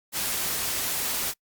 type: noise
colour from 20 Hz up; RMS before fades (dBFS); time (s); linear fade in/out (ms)
white; -28; 0.12-1.34; 50
effects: noise-tail reverb RT60 0.1 s tail -24 dB re dry + Opus 48 kbps